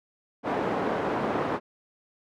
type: band-pass noise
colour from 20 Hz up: pink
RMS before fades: -28 dBFS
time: 0.43-1.6 s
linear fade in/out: 50 ms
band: 260 to 1100 Hz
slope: 12 dB/octave
effects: none